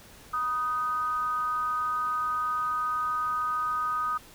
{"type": "tone with amplitude modulation", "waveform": "sine", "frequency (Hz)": 1244.5, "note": "D#6", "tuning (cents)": 0, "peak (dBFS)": -23, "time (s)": [0.33, 4.18], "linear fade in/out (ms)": 10, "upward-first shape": "sine", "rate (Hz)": 273, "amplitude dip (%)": 60, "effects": ["pink hiss -51 dBFS RMS until 4.34 s"]}